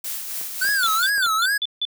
blue noise with tremolo, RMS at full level -28 dBFS, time 0.04-1.1 s, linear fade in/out 5 ms, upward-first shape sine, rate 3.7 Hz, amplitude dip 40%
clicks, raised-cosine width 0.5 ms, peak -24 dBFS, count 7, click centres 0.413 / 0.65 / 0.689 / 0.842 / 0.885 / 1.18 / 1.265 s
square tone with vibrato, 1463 Hz, F#6, 20 cents flat, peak -19 dBFS, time 0.61-1.58 s, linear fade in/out 10 ms, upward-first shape sine, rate 2.4 Hz, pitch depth 230 cents each way
sine tone bursts, 3483 Hz, A7, 18 cents flat, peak -20 dBFS, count 6, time 0.83-1.852 s, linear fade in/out 2 ms, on 37 ms, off 160 ms
effects none

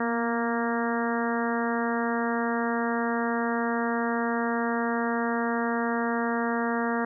harmonic tone with a mistuned harmonic, 232.9 Hz, A#3, 1 cent flat, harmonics 1 / 2 / 3 / 4 / 5 / 6 / 7 / 8, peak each -28 / -31 / -33 / -34 / -35 / -36 / -36 / -37 dBFS, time 0-7.05 s, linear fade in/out 5 ms, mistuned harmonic 1, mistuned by +25 cents, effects none

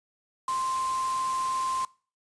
sine tone in noise, 1046.5 Hz, C6, in tune, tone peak -26 dBFS, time 0.48-1.85 s, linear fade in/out 2 ms, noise white, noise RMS -39 dBFS, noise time 0.48-1.85 s, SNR +10 dB, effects noise-tail reverb RT60 0.4 s tail -23 dB re dry + resampled to 22050 Hz

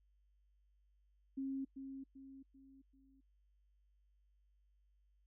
sine tone with echo, 270 Hz, C#4, 45 cents flat, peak -38 dBFS, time 1.37-1.65 s, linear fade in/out 10 ms, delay 390 ms, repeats 4, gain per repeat -7 dB, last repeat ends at 3.21 s, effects noise-tail reverb RT60 0.1 s tail -25 dB re dry + added 50 Hz sine -70 dBFS peak until 5.26 s

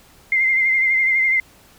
sine tone with vibrato, 2093 Hz, C7, in tune, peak -14 dBFS, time 0.32-1.4 s, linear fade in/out 2 ms, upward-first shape triangle, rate 12 Hz, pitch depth 43 cents each way, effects pink hiss -50 dBFS RMS until 1.78 s

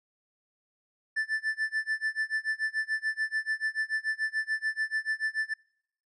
triangle tone with tremolo, 1760 Hz, A6, in tune, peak -23 dBFS, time 1.16-5.54 s, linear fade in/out 10 ms, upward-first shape sine, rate 6.9 Hz, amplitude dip 95%, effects noise-tail reverb RT60 0.7 s tail -26 dB re dry + resampled to 24000 Hz

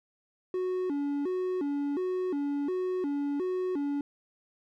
triangle tone with vibrato, 324.1 Hz, E4, 29 cents flat, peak -26 dBFS, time 0.54-4.01 s, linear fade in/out 2 ms, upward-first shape square, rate 1.4 Hz, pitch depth 220 cents each way, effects none

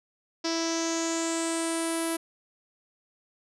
sawtooth tone with low-pass filter sweep, 329.6 Hz, E4, in tune, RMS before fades -29 dBFS, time 0.44-2.17 s, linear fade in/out 10 ms, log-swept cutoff 5300 to 11000 Hz, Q 6.1, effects none

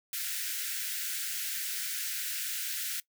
white high-pass noise, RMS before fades -35 dBFS, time 0.13-3 s, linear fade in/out 2 ms, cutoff 1400 Hz, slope 96 dB/octave, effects noise-tail reverb RT60 0.1 s tail -20 dB re dry

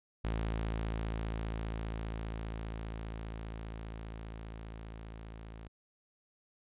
sawtooth tone with level ramp, 55 Hz, A1, in tune, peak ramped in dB -28 to -42 dBFS, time 0.24-5.68 s, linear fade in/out 10 ms, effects resampled to 8000 Hz

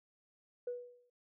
sine tone with exponential decay, 488.7 Hz, B4, 18 cents flat, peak -33 dBFS, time 0.67-1.1 s, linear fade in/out 5 ms, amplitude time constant 92 ms, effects noise-tail reverb RT60 0.1 s tail -20 dB re dry + tanh soft clip ceiling -31 dBFS

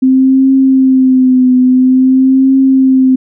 sine tone with vibrato, 260 Hz, C4, 11 cents flat, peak -4 dBFS, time 0.02-3.16 s, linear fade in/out 10 ms, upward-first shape triangle, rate 0.49 Hz, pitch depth 50 cents each way, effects none

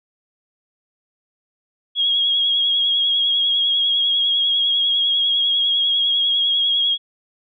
sine tone with vibrato, 3294 Hz, G#7, 15 cents flat, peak -15 dBFS, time 1.95-6.98 s, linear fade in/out 50 ms, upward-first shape triangle, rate 10 Hz, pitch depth 39 cents each way, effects none

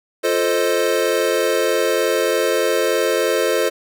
square chord, F dominant seventh, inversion none, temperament equal, 349.2 / 440 / 523.3 / 622.3 Hz, F4 / A4 / C5 / Eb5, 0 / 0 / 0 / 0 cents, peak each -24 / -21 / -21 / -24 dBFS, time 0.23-3.7 s, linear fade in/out 20 ms, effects none

